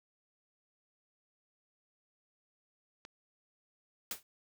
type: click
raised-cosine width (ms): 0.2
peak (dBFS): -30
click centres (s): 3.051
type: noise with exponential decay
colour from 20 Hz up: white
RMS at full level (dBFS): -34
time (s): 4.11-4.23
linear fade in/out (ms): 2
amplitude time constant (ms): 26
effects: none

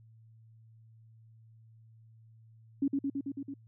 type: tone with echo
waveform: sine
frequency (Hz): 277.2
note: C#4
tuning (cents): 0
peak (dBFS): -25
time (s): 2.82-2.88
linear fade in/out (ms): 5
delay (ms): 110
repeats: 6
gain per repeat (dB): -2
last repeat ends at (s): 3.54
effects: added 112 Hz sine -55 dBFS peak until 3.67 s

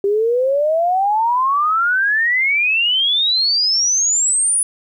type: exponential sweep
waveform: sine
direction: up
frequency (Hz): 392.2 to 9956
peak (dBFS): -13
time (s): 0.04-4.63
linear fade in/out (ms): 2
effects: 9-bit

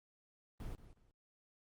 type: noise with echo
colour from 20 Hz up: brown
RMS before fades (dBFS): -44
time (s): 0.6-0.75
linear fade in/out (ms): 0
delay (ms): 180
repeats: 2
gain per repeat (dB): -13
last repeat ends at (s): 1.11
effects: Opus 24 kbps

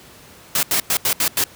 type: noise bursts at uneven times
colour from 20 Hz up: white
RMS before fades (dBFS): -18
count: 6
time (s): 0.55-0.63 / 0.71-0.8 / 0.9-0.97 / 1.05-1.13 / 1.2-1.28 / 1.37-1.44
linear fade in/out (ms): 2
effects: pink hiss -44 dBFS RMS until 1.55 s + high-pass 80 Hz 12 dB/octave

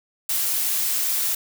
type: noise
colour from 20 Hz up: blue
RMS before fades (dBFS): -23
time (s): 0.29-1.35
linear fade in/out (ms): 5
effects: none

